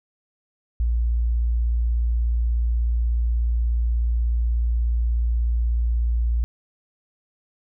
sine tone, 58.27 Hz, A#1, in tune, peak -18 dBFS, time 0.8-6.44 s, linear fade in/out 0 ms, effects none

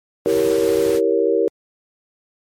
pink noise, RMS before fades -31 dBFS, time 0.25-1.01 s, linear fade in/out 50 ms
sine chord, E diminished seventh, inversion none, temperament equal, 329.6 / 392 / 466.2 / 554.4 Hz, E4 / G4 / Bb4 / Db5, 0 / 0 / 0 / 0 cents, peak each -22 / -19 / -17 / -23 dBFS, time 0.26-1.48 s, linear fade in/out 0 ms
effects high-pass 80 Hz 12 dB/octave + MP3 64 kbps

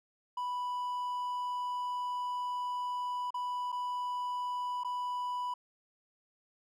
triangle tone with dropouts, 987.8 Hz, B5, in tune, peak -31 dBFS, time 0.37-5.54 s, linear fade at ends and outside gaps 5 ms, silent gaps 3.306-3.342 / 3.72-3.725 / 4.836-4.846 s, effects none

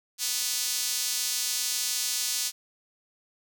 sawtooth tone with high-pass filter, 246.9 Hz, B3, in tune, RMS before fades -29 dBFS, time 0.18-2.52 s, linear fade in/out 50 ms, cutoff 5200 Hz, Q 1.2, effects none

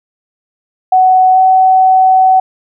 sine tone with pitch glide, 746 to 753.4 Hz, F#5 to F#5, +14 to +31 cents, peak -4 dBFS, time 0.92-2.4 s, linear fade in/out 5 ms, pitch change +17 cents, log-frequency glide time 1.33-1.38 s, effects none

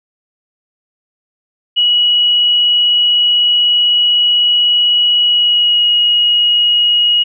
sine tone with pitch glide, 2919 to 2894 Hz, F#7 to F#7, -24 to -39 cents, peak -8 dBFS, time 1.76-7.24 s, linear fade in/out 20 ms, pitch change -15 cents, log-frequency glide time 5.22-5.88 s, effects none

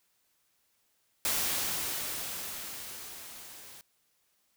white noise with level ramp, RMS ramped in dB -29 to -50 dBFS, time 1.25-3.81 s, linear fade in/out 0 ms, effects white hiss -73 dBFS RMS until 4.56 s

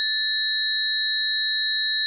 sine tone cluster, 1753 / 3874 / 4177 Hz, A6 / B7 / C8, -7 / -34 / -4 cents, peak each -26 dBFS, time 0-2.06 s, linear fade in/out 0 ms, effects none

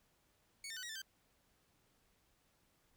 15% pulse tone with pitch steps, 2227 / 1806 / 1502 / 1902 / 1769 / 1564 Hz, C#7 / A6 / F#6 / A#6 / A6 / G6, +7 / +45 / +26 / +34 / +9 / -4 cents, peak -38 dBFS, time 0.64-1.018 s, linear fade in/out 2 ms, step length 63 ms, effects pink hiss -75 dBFS RMS until 2.96 s

